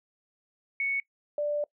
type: tone pair in turn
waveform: sine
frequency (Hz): 2217 / 588.9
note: C#7 / D5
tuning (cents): 0 / +5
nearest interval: octave + major seventh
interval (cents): 2295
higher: first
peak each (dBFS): -26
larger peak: neither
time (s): 0.8-1 / 1.38-1.64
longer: second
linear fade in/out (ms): 2
effects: noise-tail reverb RT60 0.1 s tail -23 dB re dry